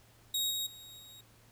sawtooth tone with level steps, 3778 Hz, A#7, 22 cents sharp, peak -27 / -30 / -46 / -48 dBFS, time 0.34-1.21 s, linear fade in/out 5 ms, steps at 0.5 / 0.66 / 0.99 s, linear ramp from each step 10 ms, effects added 113 Hz sine -63 dBFS peak until 1.51 s + pink hiss -63 dBFS RMS until 1.51 s

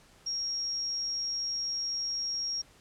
sine tone, 5588 Hz, F8, in tune, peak -30 dBFS, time 0.26-2.62 s, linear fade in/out 10 ms, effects pink hiss -59 dBFS RMS until 2.8 s + low-pass 10000 Hz 12 dB/octave

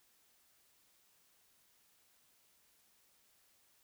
silence, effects white hiss -71 dBFS RMS until 3.83 s

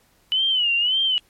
sine tone with vibrato, 2960 Hz, F#7, in tune, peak -17 dBFS, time 0.32-1.18 s, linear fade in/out 0 ms, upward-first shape sine, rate 1.8 Hz, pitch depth 120 cents each way, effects pink hiss -60 dBFS RMS until 1.29 s + MP3 64 kbps

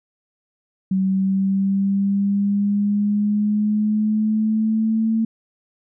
sine exponential sweep, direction up, 189.6 to 224.1 Hz, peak -16 dBFS, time 0.91-5.25 s, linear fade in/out 5 ms, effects none

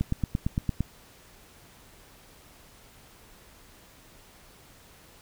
click train, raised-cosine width 5 ms, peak -13 dBFS, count 8, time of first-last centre 0.01-0.806 s, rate 8.79 Hz, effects pink hiss -54 dBFS RMS until 5.21 s

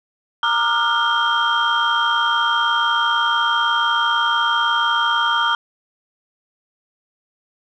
sine tone cluster, 930 / 1194 / 1379 / 1439 / 3193 Hz, A#5 / D6 / F6 / F#6 / G7, -4 / +28 / -22 / -49 / +31 cents, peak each -21 dBFS, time 0.43-5.55 s, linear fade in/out 2 ms, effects tanh soft clip ceiling -8 dBFS

